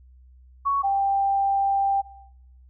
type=tone pair in turn; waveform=sine; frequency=1114 / 789.3 Hz; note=C#6 / G5; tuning=+8 / +12 cents; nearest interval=tritone; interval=596 cents; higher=first; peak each=-19 dBFS; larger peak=neither; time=0.65-0.83 / 0.83-2.02 s; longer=second; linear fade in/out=20 ms; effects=noise-tail reverb RT60 0.8 s tail -18 dB re dry + added 63 Hz sine -48 dBFS peak until 2.69 s